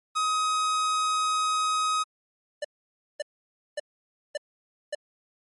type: tone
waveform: 45% pulse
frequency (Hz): 1262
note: D#6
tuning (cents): +24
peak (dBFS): -23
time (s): 0.15-2.04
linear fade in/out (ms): 20
type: tone bursts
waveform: square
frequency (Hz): 591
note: D5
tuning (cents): +11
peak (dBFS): -28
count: 5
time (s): 2.62-4.95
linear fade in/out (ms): 5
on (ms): 26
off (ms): 550
effects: MP3 48 kbps